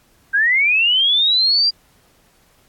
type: linear sweep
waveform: sine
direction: up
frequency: 1560 to 4811 Hz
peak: -12 dBFS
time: 0.33-1.71 s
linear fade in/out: 20 ms
effects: pink hiss -56 dBFS RMS until 2.68 s + AAC 64 kbps